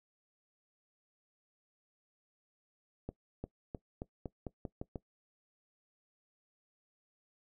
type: accelerating click train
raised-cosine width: 2 ms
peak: -26 dBFS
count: 9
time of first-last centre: 3.09-4.958 s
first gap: 350 ms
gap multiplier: 0.88
effects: noise-tail reverb RT60 0.1 s tail -19 dB re dry

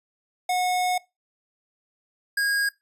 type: tone pair in turn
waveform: square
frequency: 728 / 1634.3 Hz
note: F#5 / G#6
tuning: -28 / -28 cents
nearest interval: octave + major second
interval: 1400 cents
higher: second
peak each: -22 dBFS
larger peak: neither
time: 0.49-0.98 / 2.37-2.69 s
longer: first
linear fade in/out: 5 ms
effects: noise-tail reverb RT60 0.2 s tail -20 dB re dry + resampled to 32000 Hz

